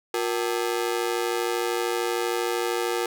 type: ring-modulated tone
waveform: sawtooth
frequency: 415.3 Hz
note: G#4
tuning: in tune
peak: -17 dBFS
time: 0.14-3.06 s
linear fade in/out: 2 ms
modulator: 56.5 Hz
effects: none